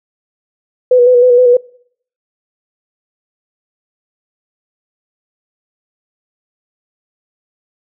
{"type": "tone with vibrato", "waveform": "sine", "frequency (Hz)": 493.9, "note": "B4", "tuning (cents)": 0, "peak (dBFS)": -4, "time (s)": [0.91, 1.57], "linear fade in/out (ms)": 5, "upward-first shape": "square", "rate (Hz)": 6.4, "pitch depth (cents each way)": 29, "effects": ["noise-tail reverb RT60 0.6 s tail -24 dB re dry"]}